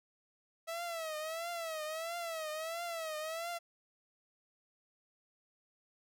sawtooth tone with vibrato, 651 Hz, E5, 22 cents flat, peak -34 dBFS, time 0.67-3.59 s, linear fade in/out 20 ms, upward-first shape triangle, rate 1.5 Hz, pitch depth 120 cents each way, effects none

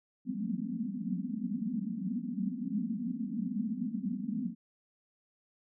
pink band-pass noise, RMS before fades -35 dBFS, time 0.25-4.55 s, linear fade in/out 50 ms, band 180 to 260 Hz, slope 96 dB/octave, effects none

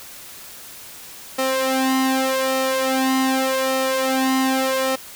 sawtooth tone with flanger, 263.4 Hz, C4, 12 cents sharp, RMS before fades -20 dBFS, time 1.38-4.96 s, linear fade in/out 10 ms, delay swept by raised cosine 1.6 to 2.8 ms, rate 0.84 Hz, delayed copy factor +0.85, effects white hiss -39 dBFS RMS until 5.15 s

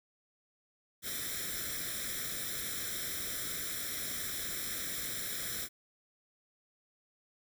white noise with comb filter, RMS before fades -38 dBFS, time 1.02-5.69 s, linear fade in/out 50 ms, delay 0.54 ms, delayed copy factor +0.85, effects none

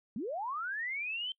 sine linear sweep, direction up, 185 to 3129 Hz, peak -34 dBFS, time 0.16-1.32 s, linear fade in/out 2 ms, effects noise-tail reverb RT60 0.1 s tail -24 dB re dry

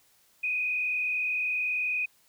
sine tone with frequency modulation, 2489 Hz, D#7, in tune, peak -26 dBFS, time 0.43-2.06 s, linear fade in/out 10 ms, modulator 39 Hz, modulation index 1.3, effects white hiss -64 dBFS RMS until 2.28 s

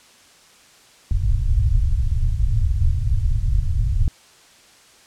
pink low-pass noise, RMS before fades -18 dBFS, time 1.11-4.08 s, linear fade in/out 2 ms, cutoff 120 Hz, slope 48 dB/octave, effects white hiss -50 dBFS RMS until 5.06 s + low-pass 8000 Hz 12 dB/octave

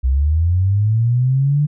sine linear sweep, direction up, 61.74 to 150 Hz, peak -12 dBFS, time 0.03-1.67 s, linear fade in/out 20 ms, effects none

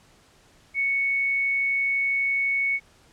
sine tone, 2217 Hz, C#7, in tune, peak -21 dBFS, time 0.74-2.8 s, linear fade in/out 50 ms, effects pink hiss -57 dBFS RMS until 3.12 s + low-pass 9000 Hz 12 dB/octave

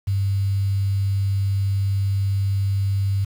sine tone with quantisation, 98.3 Hz, G2, 5 cents sharp, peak -18 dBFS, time 0.07-3.25 s, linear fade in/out 10 ms, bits 7, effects none

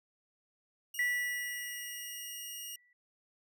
10% pulse tone, 2860 Hz, F7, 41 cents sharp, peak -33 dBFS, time 0.94-2.76 s, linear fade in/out 5 ms
sine tone with exponential decay, 1959 Hz, B6, 15 cents flat, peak -27 dBFS, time 0.99-2.93 s, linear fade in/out 2 ms, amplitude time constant 420 ms
effects none

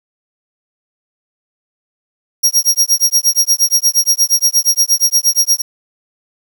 sawtooth tone with tremolo, 5630 Hz, F8, 13 cents sharp, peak -4 dBFS, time 2.43-5.62 s, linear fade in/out 10 ms, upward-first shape sine, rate 8.5 Hz, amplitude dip 100%, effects 7-bit

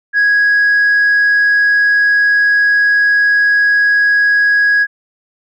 sine tone, 1659 Hz, G#6, 2 cents flat, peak -6 dBFS, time 0.13-4.87 s, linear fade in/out 50 ms, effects tanh soft clip ceiling -6 dBFS

